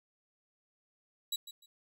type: tone with echo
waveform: sawtooth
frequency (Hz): 3901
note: B7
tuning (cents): -22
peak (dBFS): -29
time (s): 1.32-1.36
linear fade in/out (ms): 5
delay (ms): 150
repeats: 2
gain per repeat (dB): -13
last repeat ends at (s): 1.66
effects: none